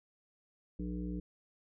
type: harmonic tone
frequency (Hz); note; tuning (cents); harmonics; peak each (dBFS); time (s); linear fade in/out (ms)
60.1; B1; -46; 1 / 3 / 5 / 7 / 8; -40 / -39 / -42 / -52 / -54; 0.79-1.2; 5
effects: none